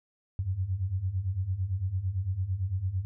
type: beating tone pair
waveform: sine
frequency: 88.5 / 97.4 Hz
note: F2 / G2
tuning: +23 / -11 cents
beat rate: 8.9 Hz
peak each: -33 / -29 dBFS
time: 0.39-3.05 s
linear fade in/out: 0 ms
effects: none